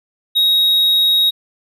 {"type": "tone", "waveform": "triangle", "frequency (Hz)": 3784, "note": "A#7", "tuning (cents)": 25, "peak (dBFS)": -9, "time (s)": [0.35, 1.31], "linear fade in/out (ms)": 20, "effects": []}